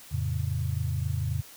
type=chord; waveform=sine; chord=F augmented; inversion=none; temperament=equal with one note detuned; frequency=87.31 / 111.41 / 138.59 Hz; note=F2 / A2 / C#3; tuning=0 / +22 / 0 cents; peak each=-30 / -31 / -31 dBFS; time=0.11-1.42 s; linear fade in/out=20 ms; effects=white hiss -49 dBFS RMS until 1.56 s